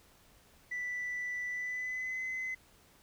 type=tone with pitch glide; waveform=sine; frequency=1975.5 to 2038 Hz; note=B6 to C7; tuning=0 to -46 cents; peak=-33 dBFS; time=0.71-2.55 s; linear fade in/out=10 ms; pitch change=+54 cents; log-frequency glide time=1.49-2.23 s; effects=tanh soft clip ceiling -32 dBFS + pink hiss -63 dBFS RMS until 3.02 s